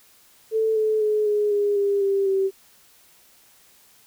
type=tone with pitch steps; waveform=sine; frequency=441.7 / 433.4 / 425.2 / 417.2 / 409.3 / 401.5 / 394 / 386.5 Hz; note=A4 / A4 / G#4 / G#4 / G#4 / G4 / G4 / G4; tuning=+7 / -26 / +41 / +8 / -25 / +41 / +9 / -24 cents; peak=-18 dBFS; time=0.51-2.51 s; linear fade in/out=50 ms; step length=250 ms; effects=white hiss -55 dBFS RMS until 4.06 s